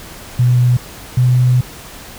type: tone pair in turn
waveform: sine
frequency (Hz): 123.47 / 125.34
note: B2 / B2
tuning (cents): 0 / +26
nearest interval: unison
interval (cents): 26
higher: second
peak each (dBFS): -8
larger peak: neither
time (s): 0.39-0.77 / 1.17-1.61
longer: second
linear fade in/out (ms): 5
effects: pink hiss -34 dBFS RMS until 2.18 s